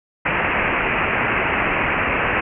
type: low-pass noise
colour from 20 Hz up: white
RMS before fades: -20 dBFS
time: 0.25-2.41 s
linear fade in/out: 10 ms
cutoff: 2700 Hz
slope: 96 dB/octave
effects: none